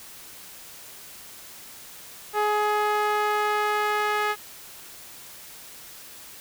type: tone with band-pass filter sweep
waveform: sawtooth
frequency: 420 Hz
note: G#4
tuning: 19 cents sharp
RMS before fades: -24 dBFS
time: 2.33-4.36 s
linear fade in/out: 50 ms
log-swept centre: 970 to 1500 Hz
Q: 1.2
effects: white hiss -44 dBFS RMS until 6.4 s